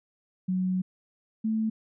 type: tone pair in turn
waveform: sine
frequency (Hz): 185 / 220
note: F#3 / A3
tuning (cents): 0 / 0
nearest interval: minor third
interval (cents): 300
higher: second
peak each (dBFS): -24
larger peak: neither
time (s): 0.48-0.82 / 1.44-1.7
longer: first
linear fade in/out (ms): 10
effects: none